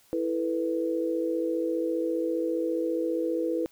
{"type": "chord", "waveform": "sine", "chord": "E suspended fourth", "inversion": "none", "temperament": "just", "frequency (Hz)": [329.6, 439.5, 494.4], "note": ["E4", "A4", "B4"], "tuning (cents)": [0, -2, 2], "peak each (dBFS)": [-28, -34, -29], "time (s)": [0.13, 3.66], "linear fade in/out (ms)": 0, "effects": ["white hiss -61 dBFS RMS until 3.71 s"]}